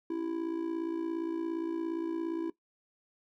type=tone with amplitude modulation; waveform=triangle; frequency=330.8 Hz; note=E4; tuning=6 cents sharp; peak=-26 dBFS; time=0.1-2.5 s; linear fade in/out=5 ms; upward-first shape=sine; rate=57.3 Hz; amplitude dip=70%; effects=noise-tail reverb RT60 0.1 s tail -17 dB re dry